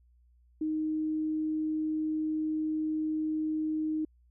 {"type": "tone", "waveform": "sine", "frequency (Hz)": 311.1, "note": "D#4", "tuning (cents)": 0, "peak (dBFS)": -28, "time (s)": [0.61, 4.05], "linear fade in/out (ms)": 5, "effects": ["added 60 Hz sine -60 dBFS peak until 4.3 s"]}